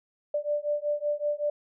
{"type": "beating tone pair", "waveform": "sine", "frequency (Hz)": [587, 592.3], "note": ["D5", "D5"], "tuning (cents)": [-1, 15], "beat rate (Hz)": 5.3, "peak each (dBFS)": -29, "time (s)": [0.34, 1.5], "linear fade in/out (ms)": 5, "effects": []}